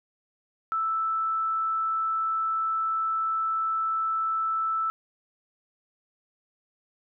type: tone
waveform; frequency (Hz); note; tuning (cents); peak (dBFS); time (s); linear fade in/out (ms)
sine; 1318.5; E6; 0; -24; 0.72-4.9; 0
effects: none